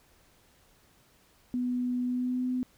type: tone with pitch glide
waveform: sine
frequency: 247.8 to 252.6 Hz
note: B3 to B3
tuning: +6 to +39 cents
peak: -27 dBFS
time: 1.54-2.63 s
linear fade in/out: 0 ms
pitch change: +33 cents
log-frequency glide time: 2.05-2.44 s
effects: pink hiss -63 dBFS RMS until 2.77 s